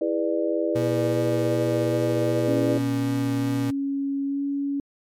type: chord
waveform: sine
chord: E dominant seventh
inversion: none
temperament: just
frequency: 329.6 / 412 / 494.4 / 593.3 Hz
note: E4 / G#4 / B4 / D5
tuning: 0 / -14 / +2 / +18 cents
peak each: -25 / -29 / -28 / -26 dBFS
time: 0.01-2.78 s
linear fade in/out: 5 ms
type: tone with vibrato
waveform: 35% pulse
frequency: 120 Hz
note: B2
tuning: 49 cents flat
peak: -24 dBFS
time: 0.75-3.71 s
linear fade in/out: 10 ms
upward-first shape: sine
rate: 2.6 Hz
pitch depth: 11 cents each way
type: tone with pitch glide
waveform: sine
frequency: 277.2 to 280.9 Hz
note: C#4 to C#4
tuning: 0 to +23 cents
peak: -23 dBFS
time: 2.48-4.8 s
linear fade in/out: 2 ms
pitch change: +23 cents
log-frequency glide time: 4.25-4.42 s
effects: MP3 96 kbps